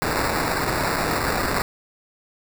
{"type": "noise with sample-and-hold", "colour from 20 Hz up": "violet", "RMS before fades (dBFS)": -23, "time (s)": [0.02, 1.62], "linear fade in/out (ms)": 0, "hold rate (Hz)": 3150, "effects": []}